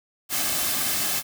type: noise with comb filter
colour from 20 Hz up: white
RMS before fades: -25 dBFS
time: 0.29-1.23 s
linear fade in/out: 50 ms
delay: 2.1 ms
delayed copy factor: -0.5
effects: none